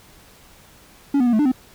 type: tone with pitch steps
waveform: triangle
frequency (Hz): 281.4 / 246.6 / 239.9 / 216.6 / 296.7 / 257.1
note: C#4 / B3 / A#3 / A3 / D4 / C4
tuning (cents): +26 / -2 / +50 / -27 / +18 / -30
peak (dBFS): -12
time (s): 1.14-1.518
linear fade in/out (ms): 5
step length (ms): 63
effects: pink hiss -49 dBFS RMS until 1.74 s